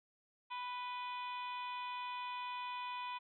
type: harmonic tone with a mistuned harmonic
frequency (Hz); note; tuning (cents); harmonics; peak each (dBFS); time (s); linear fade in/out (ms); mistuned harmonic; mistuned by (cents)
493.9; B4; 0; 2 / 3 / 4 / 5 / 6 / 7 / 8; -41 / -57 / -56 / -49 / -55 / -54 / -63; 0.5-3.19; 20; 6; +45
effects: none